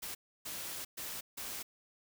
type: noise bursts at uneven times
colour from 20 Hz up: white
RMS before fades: -42 dBFS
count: 4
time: 0.02-0.15 / 0.45-0.85 / 0.97-1.21 / 1.37-1.63 s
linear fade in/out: 10 ms
effects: none